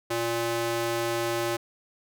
square tone with high-pass filter, 116.54 Hz, A#2, in tune, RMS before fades -28 dBFS, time 0.1-1.57 s, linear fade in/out 10 ms, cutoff 360 Hz, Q 0.97, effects none

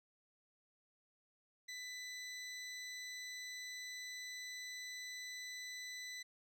20% pulse tone, 1995 Hz, B6, 17 cents sharp, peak -40 dBFS, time 1.68-6.23 s, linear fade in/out 10 ms, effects low-pass 11000 Hz 12 dB/octave

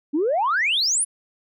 sine exponential sweep, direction up, 273.8 to 10640 Hz, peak -17 dBFS, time 0.13-1.05 s, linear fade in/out 20 ms, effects tanh soft clip ceiling -14 dBFS

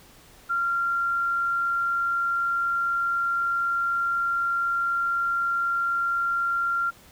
sine tone, 1382 Hz, F6, 19 cents flat, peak -22 dBFS, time 0.49-6.91 s, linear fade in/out 20 ms, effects pink hiss -52 dBFS RMS until 7.11 s

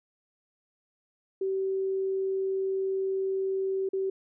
sine tone with dropouts, 384.2 Hz, G4, 35 cents flat, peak -26 dBFS, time 1.41-4.1 s, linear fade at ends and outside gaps 5 ms, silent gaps 3.89-3.932 s, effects none

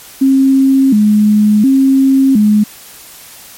sine tone with vibrato, 237.8 Hz, A#3, 35 cents sharp, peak -5 dBFS, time 0.21-2.64 s, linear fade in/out 10 ms, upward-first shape square, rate 0.7 Hz, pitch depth 210 cents each way, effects white hiss -35 dBFS RMS until 3.57 s + MP3 64 kbps

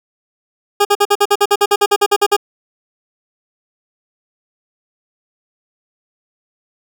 20% pulse tone bursts, 408 Hz, G#4, 31 cents flat, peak -4 dBFS, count 16, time 0.8-2.366 s, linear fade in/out 10 ms, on 51 ms, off 50 ms, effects none

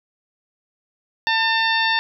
harmonic tone, 899 Hz, A5, 37 cents sharp, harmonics 1 / 2 / 3 / 4 / 5 / 6, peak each -22 / -20 / -26 / -24 / -28 / -35 dBFS, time 1.27-1.99 s, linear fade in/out 0 ms, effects none

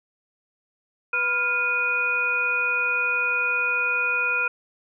harmonic tone with a mistuned harmonic, 493.9 Hz, B4, in tune, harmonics 1 / 2 / 3 / 5, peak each -35 / -35 / -24 / -23 dBFS, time 1.13-4.48 s, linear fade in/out 5 ms, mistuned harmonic 3, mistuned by -92 cents, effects none

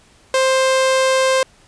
sawtooth tone, 525 Hz, C5, 6 cents sharp, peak -9 dBFS, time 0.34-1.43 s, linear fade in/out 2 ms, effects pink hiss -51 dBFS RMS until 1.67 s + resampled to 22050 Hz

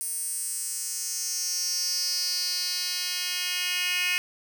10% pulse tone with high-pass filter sweep, 360 Hz, F#4, 47 cents flat, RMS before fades -29 dBFS, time 0.01-4.18 s, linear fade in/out 0 ms, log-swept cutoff 9400 to 2600 Hz, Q 3.9, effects none

